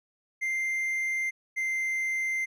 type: tone pair in turn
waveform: triangle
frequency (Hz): 2093 / 2085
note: C7 / C7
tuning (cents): 0 / -7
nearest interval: unison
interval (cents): 7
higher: first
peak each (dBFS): -25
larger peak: neither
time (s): 0.41-1.31 / 1.56-2.46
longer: neither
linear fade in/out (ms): 20
effects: none